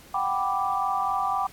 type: chord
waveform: sine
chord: G major seventh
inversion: third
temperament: equal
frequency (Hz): 740 / 784 / 987.8 / 1174.7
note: F#5 / G5 / B5 / D6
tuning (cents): 0 / 0 / 0 / 0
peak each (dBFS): -32 / -27 / -31 / -27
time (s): 0.14-1.47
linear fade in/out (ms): 5
effects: pink hiss -50 dBFS RMS until 1.52 s + AAC 64 kbps